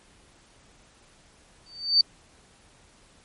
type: tone with exponential growth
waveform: sine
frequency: 4583 Hz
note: D8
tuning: 43 cents flat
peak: -12 dBFS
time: 1.66-2.01 s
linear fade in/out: 2 ms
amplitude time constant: 74 ms
effects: pink hiss -57 dBFS RMS until 3.24 s + MP3 48 kbps